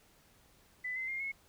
sine tone with pitch steps, 2000 / 2059 / 2119 / 2181 Hz, B6 / C7 / C7 / C#7, +21 / -28 / +21 / -29 cents, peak -35 dBFS, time 0.84-1.32 s, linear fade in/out 10 ms, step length 120 ms, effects pink hiss -65 dBFS RMS until 1.48 s

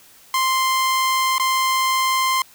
sawtooth tone with dropouts, 1046.5 Hz, C6, in tune, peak -13 dBFS, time 0.34-2.42 s, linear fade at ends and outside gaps 2 ms, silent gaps 1.382-1.397 s, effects white hiss -49 dBFS RMS until 2.54 s

